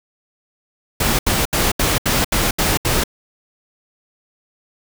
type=noise bursts; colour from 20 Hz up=pink; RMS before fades=-17 dBFS; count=8; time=1-3.038 s; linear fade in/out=5 ms; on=190 ms; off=74 ms; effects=none